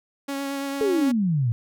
sawtooth tone with vibrato, 277.2 Hz, C#4, in tune, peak -23 dBFS, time 0.28-1.12 s, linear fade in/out 10 ms, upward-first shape triangle, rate 8.9 Hz, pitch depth 18 cents each way
sine exponential sweep, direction down, 448.4 to 110 Hz, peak -19 dBFS, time 0.81-1.52 s, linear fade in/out 0 ms
effects none

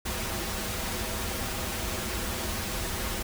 pink noise with comb filter, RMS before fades -32 dBFS, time 0.05-3.23 s, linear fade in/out 10 ms, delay 6.9 ms, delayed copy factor -0.7, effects none

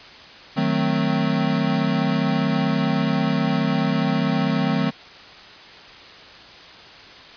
square chord, D# diminished seventh, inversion none, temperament equal with one note detuned, 155.56 / 185 / 220 / 260.4 Hz, D#3 / F#3 / A3 / C4, 0 / 0 / 0 / -8 cents, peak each -25 dBFS, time 0.56-4.91 s, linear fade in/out 20 ms, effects white hiss -42 dBFS RMS until 7.36 s + resampled to 11025 Hz

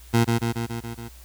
20% pulse tone with echo, 116.54 Hz, A#2, in tune, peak -11 dBFS, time 0.13-0.25 s, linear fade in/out 20 ms, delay 140 ms, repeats 6, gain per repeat -3 dB, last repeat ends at 1.09 s, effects added 60 Hz sine -44 dBFS peak until 1.24 s + white hiss -51 dBFS RMS until 1.24 s

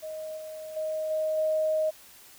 sine tone with level steps, 625 Hz, D#5, 8 cents sharp, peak -34 / -37 / -28 / -25 / -23 dBFS, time 0.02-1.91 s, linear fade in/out 20 ms, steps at 0.37 / 0.76 / 1.1 / 1.37 s, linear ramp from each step 10 ms, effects white hiss -52 dBFS RMS until 2.38 s

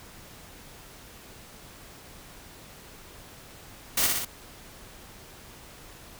white noise with echo, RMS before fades -24 dBFS, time 3.97-4.07 s, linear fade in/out 5 ms, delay 60 ms, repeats 3, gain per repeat -3 dB, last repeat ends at 4.25 s, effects pink hiss -48 dBFS RMS until 6.19 s

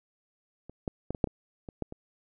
clicks, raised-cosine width 2 ms, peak -30 / -17 / -18 / -24 / -9 / -25 / -27 / -18 / -27 dBFS, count 9, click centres 0.696 / 0.878 / 1.106 / 1.148 / 1.242 / 1.273 / 1.688 / 1.823 / 1.924 s, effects none

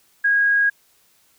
sine tone, 1641 Hz, G#6, 21 cents flat, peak -14 dBFS, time 0.24-0.7 s, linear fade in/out 10 ms, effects white hiss -59 dBFS RMS until 1.38 s

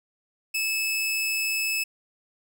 sawtooth tone, 2606 Hz, E7, 20 cents flat, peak -21 dBFS, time 0.54-1.84 s, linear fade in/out 10 ms, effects none

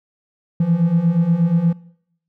triangle beating tone pair, 163.4 / 171.8 Hz, E3 / F3, -15 / -28 cents, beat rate 8.4 Hz, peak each -17 / -13 dBFS, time 0.6-1.73 s, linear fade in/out 5 ms, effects noise-tail reverb RT60 0.7 s tail -21 dB re dry + tanh soft clip ceiling -5 dBFS

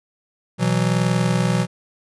square chord, B suspended fourth, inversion none, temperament just, 123.47 / 164.63 / 185.21 Hz, B2 / E3 / F#3, 0 / -2 / +2 cents, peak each -22 dBFS, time 0.58-1.67 s, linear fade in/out 50 ms, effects resampled to 24000 Hz

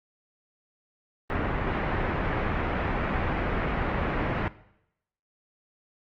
pink low-pass noise, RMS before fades -28 dBFS, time 1.3-4.48 s, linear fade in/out 0 ms, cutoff 2200 Hz, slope 24 dB/octave, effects noise-tail reverb RT60 0.8 s tail -18 dB re dry + Opus 24 kbps

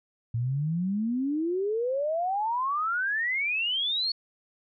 sine exponential sweep, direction up, 112.7 to 4435 Hz, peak -25 dBFS, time 0.34-4.12 s, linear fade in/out 5 ms, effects none

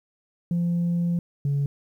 sine tone pair in turn, 172.4 / 141.42 Hz, F3 / C#3, -22 / +35 cents, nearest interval minor third, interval 343 cents, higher first, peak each -19 dBFS, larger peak neither, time 0.51-1.19 / 1.45-1.66 s, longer first, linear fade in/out 2 ms, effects tanh soft clip ceiling -19 dBFS + 10-bit

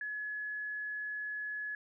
sine tone, 1698 Hz, G#6, 38 cents sharp, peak -36 dBFS, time 0.01-1.75 s, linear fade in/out 2 ms, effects none

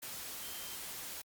sine tone in noise, 3136 Hz, G7, in tune, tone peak -52 dBFS, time 0.42-0.76 s, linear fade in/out 10 ms, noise white, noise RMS -44 dBFS, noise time 0.02-1.22 s, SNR -11 dB, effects Opus 48 kbps

